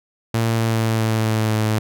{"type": "tone with pitch glide", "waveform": "sawtooth", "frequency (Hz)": [114.1, 108.82], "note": ["A#2", "A2"], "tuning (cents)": [-37, -19], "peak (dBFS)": -13, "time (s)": [0.34, 1.79], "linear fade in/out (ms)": 5, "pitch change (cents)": -82, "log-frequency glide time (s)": [0.49, 1.57], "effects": []}